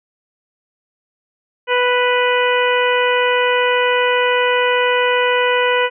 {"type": "harmonic tone", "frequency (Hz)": 493.9, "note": "B4", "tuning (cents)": 0, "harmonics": [1, 2, 3, 4, 5, 6], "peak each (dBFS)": [-16, -19, -21, -22, -23, -24], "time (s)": [1.67, 5.9], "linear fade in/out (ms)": 50, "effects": []}